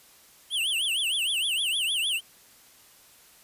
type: tone with vibrato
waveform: square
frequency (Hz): 3030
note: F#7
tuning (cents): +40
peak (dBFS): -25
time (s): 0.5-2.21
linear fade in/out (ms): 50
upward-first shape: triangle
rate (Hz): 6.5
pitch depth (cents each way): 260
effects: white hiss -55 dBFS RMS until 3.43 s + resampled to 32000 Hz